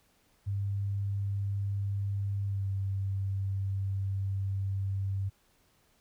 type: tone with pitch glide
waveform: sine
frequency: 99.7 to 97.48 Hz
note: G2 to G2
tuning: +30 to -9 cents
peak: -29 dBFS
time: 0.46-5.3 s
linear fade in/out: 20 ms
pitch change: -39 cents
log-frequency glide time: 2.45-2.67 s
effects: pink hiss -68 dBFS RMS until 6 s